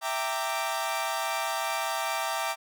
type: chord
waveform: sawtooth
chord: E half-diminished seventh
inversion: none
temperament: equal with one note detuned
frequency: 659.3 / 784 / 920.6 / 1174.7 Hz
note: E5 / G5 / Bb5 / D6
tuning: 0 / 0 / -22 / 0 cents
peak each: -30 dBFS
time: 0.01-2.56 s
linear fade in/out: 50 ms
effects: none